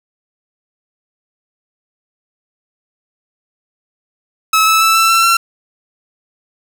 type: tone with pitch steps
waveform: sawtooth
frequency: 1295 / 1307 / 1319.2 / 1331.4 / 1343.8 / 1356.2 Hz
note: E6 / E6 / E6 / E6 / E6 / E6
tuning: -31 / -15 / +1 / +17 / +33 / +49 cents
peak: -5 dBFS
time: 4.53-5.37 s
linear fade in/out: 5 ms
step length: 140 ms
effects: none